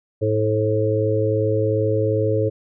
harmonic tone with a mistuned harmonic, 107.6 Hz, A2, 38 cents flat, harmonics 1 / 3 / 4 / 5, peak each -21 / -26 / -21 / -23 dBFS, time 0.21-2.5 s, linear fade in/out 20 ms, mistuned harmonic 4, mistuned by +20 cents, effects none

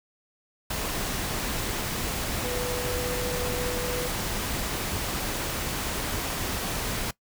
sine tone in noise, 493.9 Hz, B4, in tune, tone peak -31 dBFS, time 2.44-4.08 s, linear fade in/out 5 ms, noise pink, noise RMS -30 dBFS, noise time 0.7-7.11 s, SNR -4 dB, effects noise-tail reverb RT60 0.1 s tail -20 dB re dry

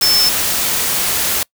sine tone in noise, 5290 Hz, E8, 5 cents sharp, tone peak -11 dBFS, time 0.02-0.29 s, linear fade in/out 2 ms, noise white, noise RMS -17 dBFS, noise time 0.01-1.43 s, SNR +3 dB, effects noise-tail reverb RT60 0.1 s tail -25 dB re dry

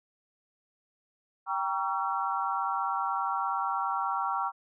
sine chord, G diminished seventh, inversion none, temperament just, 784 / 940.8 / 1128.9 / 1354.7 Hz, G5 / Bb5 / Db6 / Fb6, 0 / +16 / +31 / +47 cents, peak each -33 dBFS, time 1.46-4.52 s, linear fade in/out 50 ms, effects none

